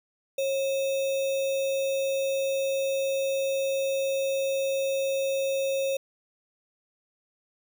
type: tone with sample-and-hold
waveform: sine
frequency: 543 Hz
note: C#5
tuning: 36 cents flat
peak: -24 dBFS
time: 0.38-5.97 s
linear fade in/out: 5 ms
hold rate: 3150 Hz
effects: none